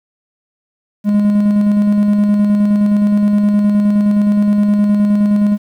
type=tone with tremolo; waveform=triangle; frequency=206.4 Hz; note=G#3; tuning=10 cents flat; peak=-6 dBFS; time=1.04-5.58 s; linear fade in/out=50 ms; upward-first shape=square; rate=9.6 Hz; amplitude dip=25%; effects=8-bit